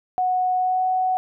sine tone with pitch glide, 736 to 743.7 Hz, F#5 to F#5, -9 to +9 cents, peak -18 dBFS, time 0.18-1.17 s, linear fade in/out 0 ms, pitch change +18 cents, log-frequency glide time 0.56-0.83 s, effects none

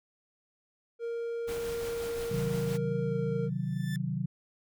triangle tone with pitch glide, 466.2 to 461.9 Hz, A#4 to A#4, 0 to -16 cents, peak -30 dBFS, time 0.99-3.5 s, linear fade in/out 50 ms, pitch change -16 cents, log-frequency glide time 3-3.14 s
pink noise with tremolo, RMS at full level -41 dBFS, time 1.47-2.78 s, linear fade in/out 20 ms, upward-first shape triangle, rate 5.7 Hz, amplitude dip 35%
sine chord, C diminished, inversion none, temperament equal, 130.81 / 155.56 / 185 Hz, C3 / Eb3 / Gb3, 0 / 0 / 0 cents, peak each -34 dBFS, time 2.31-4.26 s, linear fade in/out 5 ms
sawtooth tone with exponential growth, 1760 Hz, A6, in tune, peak -35 dBFS, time 3.45-3.96 s, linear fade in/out 1 ms, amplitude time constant 110 ms
effects none

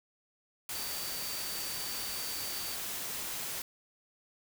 sine tone in noise, 4600 Hz, D8, 37 cents flat, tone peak -42 dBFS, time 0.75-2.75 s, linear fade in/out 2 ms, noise white, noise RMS -38 dBFS, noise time 0.69-3.62 s, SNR -7 dB, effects none

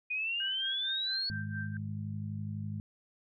sine exponential sweep, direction up, 2458 to 4435 Hz, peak -31 dBFS, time 0.1-1.3 s, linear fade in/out 10 ms
sine tone with tremolo, 1568 Hz, G6, in tune, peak -37 dBFS, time 0.4-1.77 s, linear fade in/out 2 ms, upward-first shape sine, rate 4.4 Hz, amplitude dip 85%
harmonic tone, 52 Hz, G#1, 3 cents sharp, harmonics 2 / 3 / 4, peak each -37 / -42 / -41 dBFS, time 1.3-2.8 s, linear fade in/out 0 ms
effects none

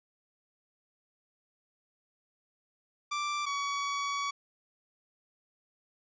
sawtooth tone pair in turn, 1174.7 / 1130.5 Hz, D6 / C#6, 0 / +34 cents, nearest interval minor second, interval 66 cents, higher first, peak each -27 dBFS, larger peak neither, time 3.11-3.46 / 3.46-4.31 s, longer second, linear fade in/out 10 ms, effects resampled to 16000 Hz

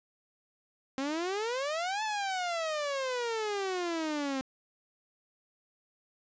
sawtooth exponential two-way sweep, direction up then down, 261.6 to 880 to 261.6 Hz, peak -27 dBFS, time 0.98-4.41 s, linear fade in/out 0 ms, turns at 2.03 s, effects resampled to 16000 Hz + 10-bit

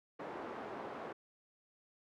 pink band-pass noise, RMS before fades -45 dBFS, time 0.19-1.13 s, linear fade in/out 10 ms, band 360 to 1100 Hz, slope 12 dB/octave, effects none

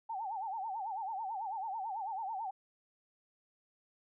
sine tone with vibrato, 830.6 Hz, G#5, in tune, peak -36 dBFS, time 0.09-2.51 s, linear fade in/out 10 ms, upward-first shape sine, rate 9.1 Hz, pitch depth 180 cents each way, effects none

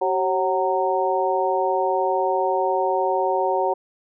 sine tone cluster, 381.1 / 546 / 749 / 924 Hz, G4 / C#5 / F#5 / A#5, -49 / -26 / +21 / -16 cents, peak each -24 dBFS, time 0.01-3.74 s, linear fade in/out 10 ms, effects none

